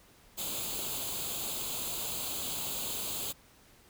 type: noise with comb filter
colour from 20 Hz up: white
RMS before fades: -36 dBFS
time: 0.37-3.33 s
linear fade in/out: 20 ms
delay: 0.27 ms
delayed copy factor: +0.75
effects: pink hiss -60 dBFS RMS until 3.89 s